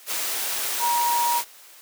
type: tone in noise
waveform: sine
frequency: 950 Hz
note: A#5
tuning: 33 cents sharp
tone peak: -20 dBFS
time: 0.79-1.42 s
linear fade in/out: 50 ms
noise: white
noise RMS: -27 dBFS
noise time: 0.06-1.45 s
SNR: +4 dB
effects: white hiss -48 dBFS RMS until 1.81 s + high-pass 400 Hz 12 dB/octave